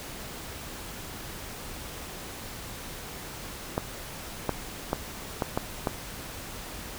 clicks, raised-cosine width 1 ms, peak -11 dBFS, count 6, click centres 3.779 / 4.493 / 4.931 / 5.422 / 5.575 / 5.872 s, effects pink hiss -40 dBFS RMS until 6.98 s

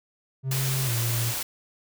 triangle tone with pitch glide, 132.8 to 116.95 Hz, C3 to A#2, +26 to +6 cents, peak -23 dBFS, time 0.43-1.34 s, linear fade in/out 50 ms, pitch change -220 cents, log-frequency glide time 0.85-0.91 s
white noise, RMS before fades -30 dBFS, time 0.51-1.43 s, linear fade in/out 5 ms
effects none

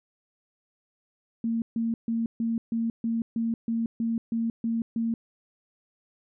sine tone bursts, 228.9 Hz, A#3, 31 cents flat, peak -24 dBFS, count 12, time 1.44-5.14 s, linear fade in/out 2 ms, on 180 ms, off 140 ms, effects none

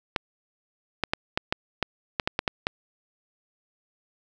clicks, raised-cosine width 0.3 ms, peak -7 dBFS, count 11, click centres 0.162 / 1.037 / 1.135 / 1.375 / 1.525 / 1.827 / 2.198 / 2.275 / 2.391 / 2.478 / 2.669 s, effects none

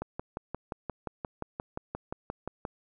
click train, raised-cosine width 1 ms, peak -20 dBFS, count 16, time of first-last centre 0.02-2.652 s, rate 5.7 Hz, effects none

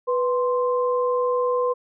sine tone pair together, 493.9 / 1045.5 Hz, B4 / C6, 0 / -2 cents, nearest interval octave + minor second, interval 1298 cents, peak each -20 / -25 dBFS, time 0.07-1.74 s, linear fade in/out 20 ms, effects none

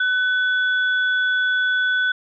sine tone pair together, 1500 / 3420 Hz, F#6 / A7, +23 / -50 cents, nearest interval octave + major second, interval 1427 cents, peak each -17 / -28 dBFS, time 0-2.12 s, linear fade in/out 5 ms, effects none

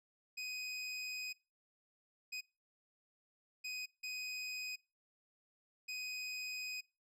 25% pulse tone bursts at uneven times, 2505 Hz, D#7, 11 cents sharp, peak -37 dBFS, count 5, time 0.37-1.33 / 2.32-2.41 / 3.64-3.86 / 4.03-4.76 / 5.88-6.81 s, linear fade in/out 10 ms, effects noise-tail reverb RT60 0.3 s tail -22 dB re dry + low-pass 12000 Hz 12 dB/octave

